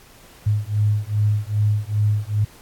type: beating tone pair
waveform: sine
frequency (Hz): 103.83 / 106.33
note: G#2 / G#2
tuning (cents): 0 / +41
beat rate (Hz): 2.5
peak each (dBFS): -20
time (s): 0.46-2.45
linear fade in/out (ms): 10
effects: pink hiss -48 dBFS RMS until 2.61 s + AAC 64 kbps